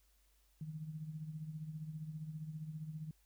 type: tone with tremolo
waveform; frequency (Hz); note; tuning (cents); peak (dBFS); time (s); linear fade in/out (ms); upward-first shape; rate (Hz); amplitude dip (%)
sine; 155.56; D#3; 0; -39; 0.61-3.11; 2; triangle; 15; 70
effects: added 50 Hz sine -70 dBFS peak until 3.25 s + white hiss -75 dBFS RMS until 3.25 s